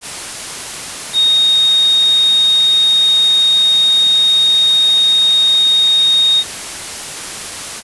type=tone in noise; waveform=sine; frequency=3720 Hz; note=A#7; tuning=4 cents flat; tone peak=-8 dBFS; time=1.13-6.44 s; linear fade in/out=50 ms; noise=white; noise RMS=-25 dBFS; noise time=0.01-7.83 s; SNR=+14 dB; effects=resampled to 24000 Hz